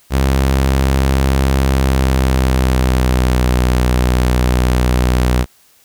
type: tone with pitch glide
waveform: sawtooth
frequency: 66.9 to 62.06 Hz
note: C2 to B1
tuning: +39 to +9 cents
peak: -7 dBFS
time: 0.1-5.46 s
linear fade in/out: 50 ms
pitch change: -130 cents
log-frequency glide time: 1.63-3.54 s
effects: white hiss -51 dBFS RMS until 5.84 s